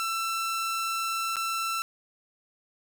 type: tone with dropouts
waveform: sawtooth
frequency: 1338 Hz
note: E6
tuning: 25 cents sharp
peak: -24 dBFS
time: 0-1.82 s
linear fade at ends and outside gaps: 0 ms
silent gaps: 1.358-1.367 s
effects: none